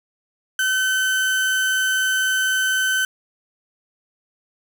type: tone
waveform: 35% pulse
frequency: 1528 Hz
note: G6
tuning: 45 cents flat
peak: -16 dBFS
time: 0.59-3.05 s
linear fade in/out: 2 ms
effects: none